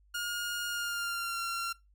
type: tone with pitch glide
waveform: sawtooth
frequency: 1426 to 1371.9 Hz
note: F6 to F6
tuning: +36 to -31 cents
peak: -29 dBFS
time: 0.14-1.73 s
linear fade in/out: 10 ms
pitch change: -67 cents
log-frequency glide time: 0.67-1.39 s
effects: noise-tail reverb RT60 0.2 s tail -20 dB re dry + added 50 Hz sine -61 dBFS peak until 1.94 s